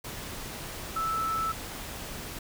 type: tone in noise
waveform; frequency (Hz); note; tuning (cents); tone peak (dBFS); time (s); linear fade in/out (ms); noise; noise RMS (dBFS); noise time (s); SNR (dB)
sine; 1316; E6; -3; -27; 0.96-1.52; 5; pink; -39; 0.04-2.39; +9
effects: none